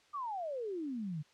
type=exponential sweep; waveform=sine; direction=down; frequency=1214 to 142.7 Hz; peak=-36 dBFS; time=0.13-1.23 s; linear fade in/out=20 ms; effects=white hiss -66 dBFS RMS until 1.33 s + low-pass 5000 Hz 12 dB/octave